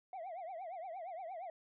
sine tone with vibrato, 707 Hz, F5, 21 cents sharp, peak -40 dBFS, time 0.13-1.5 s, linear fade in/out 2 ms, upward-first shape triangle, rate 8.6 Hz, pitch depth 210 cents each way, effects tanh soft clip ceiling -41 dBFS

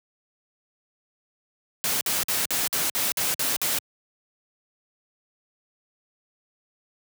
white noise bursts, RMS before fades -25 dBFS, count 9, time 1.84-3.786 s, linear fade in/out 0 ms, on 170 ms, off 52 ms, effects high-pass 100 Hz 12 dB/octave

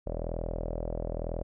sawtooth tone with low-pass filter, 40.99 Hz, E1, 9 cents flat, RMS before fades -34 dBFS, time 0.06-1.43 s, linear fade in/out 10 ms, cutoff 580 Hz, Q 5.7, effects none

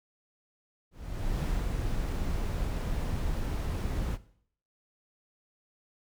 brown noise with ADSR envelope, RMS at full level -29 dBFS, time 0.91-4.18 s, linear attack 510 ms, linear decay 250 ms, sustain -2 dB, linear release 44 ms, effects noise-tail reverb RT60 0.6 s tail -17 dB re dry

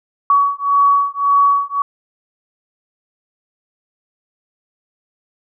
sine beating tone pair, 1128 / 1129.8 Hz, C#6 / C#6, +30 / +33 cents, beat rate 1.8 Hz, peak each -14 dBFS, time 0.3-1.82 s, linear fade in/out 2 ms, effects none

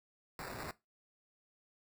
violet noise with sample-and-hold, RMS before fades -44 dBFS, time 0.39-0.71 s, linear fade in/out 2 ms, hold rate 3150 Hz, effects noise-tail reverb RT60 0.2 s tail -18 dB re dry

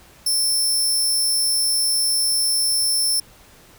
20% pulse tone, 5350 Hz, E8, 25 cents sharp, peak -12 dBFS, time 0.26-3.2 s, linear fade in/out 5 ms, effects pink hiss -49 dBFS RMS until 3.78 s

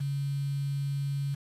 sine tone with quantisation, 140 Hz, C#3, 18 cents sharp, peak -28 dBFS, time 0-1.35 s, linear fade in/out 10 ms, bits 8, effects resampled to 32000 Hz

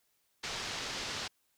white low-pass noise, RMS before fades -39 dBFS, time 0.43-1.28 s, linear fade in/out 10 ms, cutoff 5700 Hz, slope 24 dB/octave, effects white hiss -75 dBFS RMS until 1.57 s

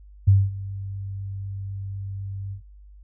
sine tone with ADSR envelope, 98 Hz, G2, in tune, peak -10 dBFS, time 0.27-2.62 s, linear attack 13 ms, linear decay 220 ms, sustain -19 dB, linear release 100 ms, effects added 50 Hz sine -44 dBFS peak until 3.03 s

